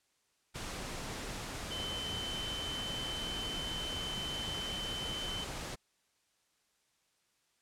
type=tone in noise; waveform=sine; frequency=3060 Hz; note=G7; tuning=42 cents flat; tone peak=-38 dBFS; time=1.7-5.45 s; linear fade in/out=20 ms; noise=pink; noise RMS=-41 dBFS; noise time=0.54-5.76 s; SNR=0 dB; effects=white hiss -75 dBFS RMS until 7.61 s + low-pass 9000 Hz 12 dB/octave